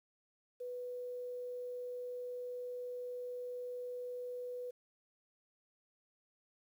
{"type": "tone with quantisation", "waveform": "sine", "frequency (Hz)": 493.9, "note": "B4", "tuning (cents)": 0, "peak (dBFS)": -40, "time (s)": [0.6, 4.71], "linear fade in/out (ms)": 10, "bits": 11, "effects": []}